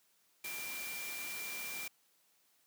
sine tone in noise, 2370 Hz, D7, 15 cents sharp, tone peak -43 dBFS, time 0.44-1.88 s, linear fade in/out 5 ms, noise white, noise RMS -44 dBFS, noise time 0.44-1.88 s, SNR -2 dB, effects white hiss -72 dBFS RMS until 2.66 s + high-pass 150 Hz 12 dB/octave

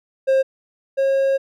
triangle tone pair in turn, 533 / 542 Hz, C5 / C#5, +32 / -39 cents, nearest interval unison, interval 29 cents, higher second, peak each -11 / -13 dBFS, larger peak first, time 0.27-0.43 / 0.97-1.38 s, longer second, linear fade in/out 20 ms, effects none

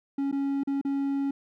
triangle tone with dropouts, 277.2 Hz, C#4, in tune, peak -23 dBFS, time 0.18-1.31 s, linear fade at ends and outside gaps 5 ms, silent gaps 0.315-0.325 / 0.635-0.673 / 0.814-0.849 s, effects none

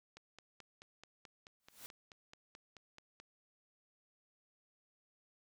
click train, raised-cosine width 0.2 ms, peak -36 dBFS, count 15, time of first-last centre 0.17-3.2 s, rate 4.62 Hz
white noise with exponential growth, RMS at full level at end -48 dBFS, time 1.6-1.86 s, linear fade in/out 0 ms, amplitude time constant 55 ms
effects none

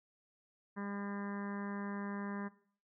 harmonic tone, 201.3 Hz, G3, 46 cents sharp, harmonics 1 / 2 / 3 / 4 / 5 / 6 / 7 / 8 / 9 / 10, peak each -40 / -49 / -54 / -56 / -49 / -53 / -59 / -52 / -54 / -62 dBFS, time 0.76-2.49 s, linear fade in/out 20 ms, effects noise-tail reverb RT60 0.5 s tail -17 dB re dry

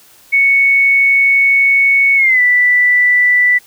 sine tone with pitch glide, 2217 to 1975.1 Hz, C#7 to B6, 0 to 0 cents, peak -7 dBFS, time 0.32-3.59 s, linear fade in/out 20 ms, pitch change -200 cents, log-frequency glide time 2.16-2.41 s, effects white hiss -45 dBFS RMS until 3.66 s

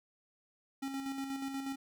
square tone with tremolo, 271.7 Hz, C#4, 35 cents flat, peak -36 dBFS, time 0.82-1.76 s, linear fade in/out 10 ms, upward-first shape square, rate 8.3 Hz, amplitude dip 40%, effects none

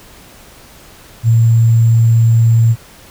sine tone with sample-and-hold, 114.6 Hz, A#2, 29 cents flat, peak -6 dBFS, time 1.23-2.76 s, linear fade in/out 50 ms, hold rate 7350 Hz, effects pink hiss -40 dBFS RMS until 3.1 s

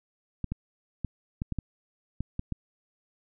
clicks, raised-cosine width 5 ms, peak -18 dBFS, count 9, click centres 0.443 / 0.52 / 1.047 / 1.419 / 1.523 / 1.587 / 2.206 / 2.394 / 2.523 s, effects none

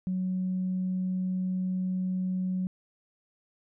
sine tone, 185 Hz, F#3, in tune, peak -26 dBFS, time 0.07-2.67 s, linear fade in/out 0 ms, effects tanh soft clip ceiling -22 dBFS

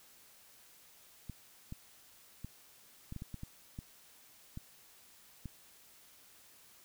clicks, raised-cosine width 5 ms, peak -30 dBFS, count 11, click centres 1.297 / 1.724 / 2.446 / 3.124 / 3.163 / 3.221 / 3.343 / 3.434 / 3.789 / 4.574 / 5.457 s, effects white hiss -61 dBFS RMS until 6.84 s

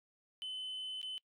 sine tone with dropouts, 3035 Hz, F#7, 43 cents sharp, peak -37 dBFS, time 0.42-1.18 s, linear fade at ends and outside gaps 0 ms, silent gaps 1.015-1.029 s, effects noise-tail reverb RT60 0.1 s tail -25 dB re dry + tanh soft clip ceiling -38 dBFS

